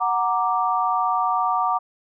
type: chord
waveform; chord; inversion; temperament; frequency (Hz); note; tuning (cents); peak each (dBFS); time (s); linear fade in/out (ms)
sine; Gb augmented; none; equal; 740 / 932.3 / 1174.7; Gb5 / Bb5 / D6; 0 / 0 / 0; -23 / -24 / -22; 0-1.79; 20
effects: none